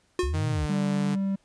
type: tone with exponential decay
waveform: square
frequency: 360 Hz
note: F#4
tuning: 47 cents flat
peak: -21 dBFS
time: 0.19-0.44 s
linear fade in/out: 2 ms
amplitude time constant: 53 ms
type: exponential two-way sweep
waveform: sine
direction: up then down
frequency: 61 to 130.81 to 61 Hz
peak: -25 dBFS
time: 0.23-0.66 s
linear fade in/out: 5 ms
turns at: 0.5 s
type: tone with pitch glide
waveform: sawtooth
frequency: 155.6 to 146.02 Hz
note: D#3 to D3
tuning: 0 to -10 cents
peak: -25 dBFS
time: 0.33-1.16 s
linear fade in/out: 20 ms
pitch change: -110 cents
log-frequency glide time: 0.45-0.84 s
type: tone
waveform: triangle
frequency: 195.2 Hz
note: G3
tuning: 7 cents flat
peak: -22 dBFS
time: 0.69-1.36 s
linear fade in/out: 10 ms
effects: pink hiss -66 dBFS RMS until 1.44 s + resampled to 22050 Hz